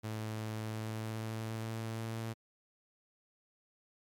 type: tone with pitch glide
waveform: sawtooth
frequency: 109.2 to 112.66 Hz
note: A2 to A2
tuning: -13 to +41 cents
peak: -33 dBFS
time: 0.03-2.34 s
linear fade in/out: 20 ms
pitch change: +54 cents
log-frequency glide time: 0.56-1.97 s
effects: MP3 96 kbps